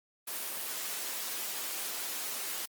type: high-pass noise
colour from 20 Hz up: white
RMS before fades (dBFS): -37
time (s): 0.27-2.66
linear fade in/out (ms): 10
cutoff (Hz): 290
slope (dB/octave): 12
effects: Opus 24 kbps